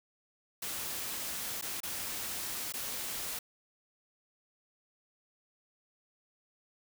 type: noise with dropouts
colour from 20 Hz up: white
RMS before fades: -38 dBFS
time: 0.62-3.39 s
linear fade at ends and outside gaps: 5 ms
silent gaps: 1.613-1.623 / 1.804-1.832 / 2.724-2.737 s
effects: none